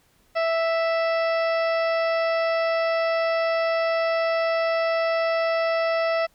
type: harmonic tone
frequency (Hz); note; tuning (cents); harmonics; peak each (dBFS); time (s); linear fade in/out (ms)
659; E5; -1; 1 / 2 / 3 / 4 / 5 / 6 / 7 / 8; -21 / -29 / -31 / -35 / -44 / -47 / -42 / -40; 0.35-6.27; 20
effects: pink hiss -62 dBFS RMS until 6.34 s